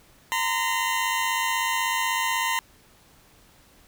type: tone pair together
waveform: 20% pulse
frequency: 923.8 / 1020 Hz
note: A#5 / C6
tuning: -16 / -44 cents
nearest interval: major second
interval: 172 cents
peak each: -21 / -21 dBFS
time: 0.32-2.59 s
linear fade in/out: 0 ms
effects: pink hiss -56 dBFS RMS until 3.87 s